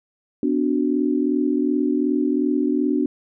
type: chord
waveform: sine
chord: B minor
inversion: none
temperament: equal with one note detuned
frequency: 251 / 293.7 / 370 Hz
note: B3 / D4 / F#4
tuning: +28 / 0 / 0 cents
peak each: -22 / -20 / -25 dBFS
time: 0.43-3.06 s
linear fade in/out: 2 ms
effects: none